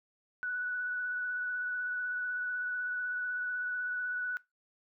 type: tone with vibrato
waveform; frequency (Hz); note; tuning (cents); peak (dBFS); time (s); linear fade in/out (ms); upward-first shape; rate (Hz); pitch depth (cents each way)
sine; 1480; F#6; 0; -32; 0.43-4.37; 0; sine; 16; 16
effects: noise-tail reverb RT60 0.2 s tail -20 dB re dry